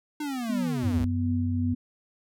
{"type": "linear sweep", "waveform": "square", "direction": "down", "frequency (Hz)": [306, 55.2], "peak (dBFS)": -30, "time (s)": [0.2, 1.05], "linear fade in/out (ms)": 5}
{"type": "tone with tremolo", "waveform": "sine", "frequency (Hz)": 246.9, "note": "B3", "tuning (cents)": 0, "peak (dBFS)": -25, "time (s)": [0.49, 1.75], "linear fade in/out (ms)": 10, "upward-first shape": "triangle", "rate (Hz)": 2.7, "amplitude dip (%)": 35}
{"type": "tone", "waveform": "sine", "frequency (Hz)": 93.9, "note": "F#2", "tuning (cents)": 26, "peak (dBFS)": -26, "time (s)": [0.83, 1.74], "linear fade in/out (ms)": 10}
{"effects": []}